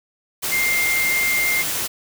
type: tone in noise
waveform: sine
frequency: 2108 Hz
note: C7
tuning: 12 cents sharp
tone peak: -18 dBFS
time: 0.51-1.63 s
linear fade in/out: 20 ms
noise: white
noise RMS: -24 dBFS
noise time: 0.42-1.88 s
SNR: +3 dB
effects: none